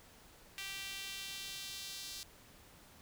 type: tone with high-pass filter sweep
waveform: sawtooth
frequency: 390.7 Hz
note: G4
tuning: 6 cents flat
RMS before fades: -45 dBFS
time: 0.58-2.23 s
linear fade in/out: 0 ms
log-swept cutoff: 2500 to 4300 Hz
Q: 1.7
effects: pink hiss -60 dBFS RMS until 3.01 s